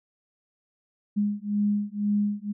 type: beating tone pair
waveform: sine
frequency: 205.2 / 207.2 Hz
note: G#3 / G#3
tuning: -21 / -4 cents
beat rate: 2 Hz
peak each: -26 dBFS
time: 1.16-2.53 s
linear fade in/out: 20 ms
effects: none